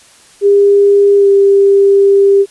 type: tone with pitch glide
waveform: sine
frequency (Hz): 402.4 to 396.6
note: G4 to G4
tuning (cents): +45 to +20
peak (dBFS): -4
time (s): 0.41-2.46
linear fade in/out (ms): 50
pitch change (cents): -25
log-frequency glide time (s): 1.17-1.28
effects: white hiss -43 dBFS RMS until 2.5 s + resampled to 24000 Hz